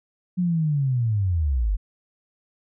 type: linear sweep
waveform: sine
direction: down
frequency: 183.5 to 43.65 Hz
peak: -19 dBFS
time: 0.37-1.77 s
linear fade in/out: 20 ms
effects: none